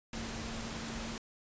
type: tone in noise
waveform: sine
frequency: 226.4 Hz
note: A3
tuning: 50 cents sharp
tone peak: -43 dBFS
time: 0.13-1.18 s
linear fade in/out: 2 ms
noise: pink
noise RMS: -41 dBFS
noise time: 0.13-1.18 s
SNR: -5 dB
effects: resampled to 16000 Hz